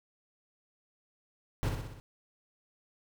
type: noise with echo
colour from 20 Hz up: brown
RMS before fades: -30 dBFS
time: 1.63-1.69 s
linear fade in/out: 0 ms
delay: 62 ms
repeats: 5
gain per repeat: -4 dB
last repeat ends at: 2 s
effects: none